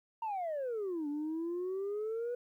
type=exponential two-way sweep; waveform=sine; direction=down then up; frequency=932.3 to 287.2 to 492 Hz; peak=-32 dBFS; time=0.22-2.35 s; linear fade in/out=5 ms; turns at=1.08 s; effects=tanh soft clip ceiling -32 dBFS + 12-bit